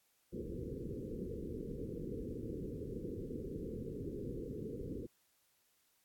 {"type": "low-pass noise", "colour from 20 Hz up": "white", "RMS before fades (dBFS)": -43, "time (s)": [0.32, 5.07], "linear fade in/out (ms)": 20, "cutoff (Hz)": 490, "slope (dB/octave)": 96, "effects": ["white hiss -75 dBFS RMS until 6.04 s", "AAC 64 kbps"]}